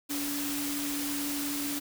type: tone in noise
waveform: sine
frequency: 287.1 Hz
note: D4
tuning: 39 cents flat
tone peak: -33 dBFS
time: 0.09-1.8 s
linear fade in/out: 20 ms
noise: white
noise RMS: -35 dBFS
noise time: 0.09-1.8 s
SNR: -1 dB
effects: none